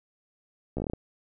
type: slowing click train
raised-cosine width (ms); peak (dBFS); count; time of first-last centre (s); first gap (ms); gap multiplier
2; -18; 8; 0.77-0.935; 14; 1.17
effects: none